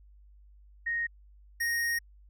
sine / square tone pair in turn, 1864.7 / 1864.7 Hz, A#6 / A#6, 0 / 0 cents, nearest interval unison, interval 0 cents, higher neither, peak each -28 dBFS, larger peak neither, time 0.86-1.07 / 1.6-1.99 s, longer second, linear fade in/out 10 ms, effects added 50 Hz sine -53 dBFS peak until 2.29 s

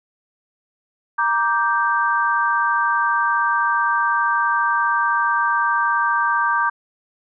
sine chord, G minor, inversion first, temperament equal with one note detuned, 939.4 / 1174.7 / 1568 Hz, Bb5 / D6 / G6, +13 / 0 / 0 cents, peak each -21 / -20 / -20 dBFS, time 1.18-6.7 s, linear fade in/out 10 ms, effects none

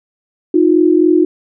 sine tone pair together, 312.9 / 356.5 Hz, D#4 / F4, +10 / +36 cents, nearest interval major second, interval 226 cents, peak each -10 dBFS, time 0.54-1.25 s, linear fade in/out 5 ms, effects none

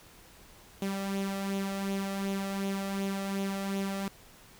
sawtooth tone with flanger, 196 Hz, G3, in tune, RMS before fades -33 dBFS, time 0.82-4.08 s, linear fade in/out 2 ms, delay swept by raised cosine 0.3 to 1.6 ms, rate 2.7 Hz, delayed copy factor +0.5, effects pink hiss -55 dBFS RMS until 4.59 s

